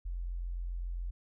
sine tone, 43.65 Hz, F1, in tune, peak -34 dBFS, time 0.05-1.11 s, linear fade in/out 10 ms, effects none

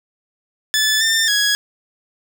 15% pulse tone with pitch steps, 1739 / 1795 / 1666 Hz, A6 / A6 / G#6, -21 / +34 / +5 cents, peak -8 dBFS, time 0.74-1.55 s, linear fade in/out 0 ms, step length 270 ms, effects none

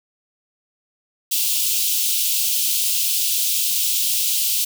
white high-pass noise, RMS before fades -20 dBFS, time 1.31-4.65 s, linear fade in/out 10 ms, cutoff 2700 Hz, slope 48 dB/octave, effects none

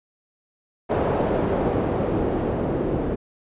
white noise with low-pass filter sweep, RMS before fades -23 dBFS, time 0.89-3.16 s, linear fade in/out 20 ms, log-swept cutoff 600 to 370 Hz, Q 1.2, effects resampled to 8000 Hz

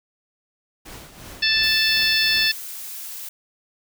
pink noise with tremolo, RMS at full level -38 dBFS, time 0.85-2.48 s, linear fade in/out 10 ms, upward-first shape triangle, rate 2.8 Hz, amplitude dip 65%
harmonic tone, 880 Hz, A5, in tune, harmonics 2 / 3 / 4 / 5 / 6, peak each -23 / -23 / -23 / -23 / -23 dBFS, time 1.42-2.52 s, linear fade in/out 10 ms
blue noise, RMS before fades -34 dBFS, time 1.63-3.29 s, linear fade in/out 5 ms
effects none

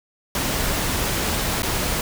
pink noise with dropouts, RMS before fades -23 dBFS, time 0.35-2.01 s, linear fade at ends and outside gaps 1 ms, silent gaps 1.621-1.631 s, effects none

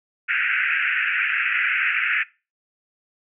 pink band-pass noise, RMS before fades -22 dBFS, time 0.28-2.24 s, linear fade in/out 20 ms, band 1400 to 2700 Hz, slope 96 dB/octave, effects noise-tail reverb RT60 0.3 s tail -21 dB re dry

